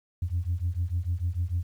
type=beating tone pair; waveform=sine; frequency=84.1 / 90.8 Hz; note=E2 / F#2; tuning=+35 / -32 cents; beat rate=6.7 Hz; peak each=-28 dBFS; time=0.22-1.63 s; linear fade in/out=5 ms; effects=tanh soft clip ceiling -20 dBFS + 10-bit